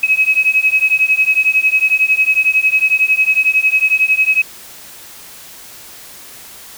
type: beating tone pair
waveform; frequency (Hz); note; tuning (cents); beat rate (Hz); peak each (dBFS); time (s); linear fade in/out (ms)
sine; 2547 / 2558; D#7 / D#7; +40 / +47; 11; -13; 0.03-4.42; 5
effects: white hiss -36 dBFS RMS until 6.77 s